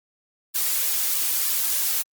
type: noise with flanger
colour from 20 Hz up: blue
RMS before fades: -23 dBFS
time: 0.54-2.03 s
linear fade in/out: 20 ms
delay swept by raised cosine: 1.7 to 4 ms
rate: 3.2 Hz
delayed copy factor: +0.75
effects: Opus 48 kbps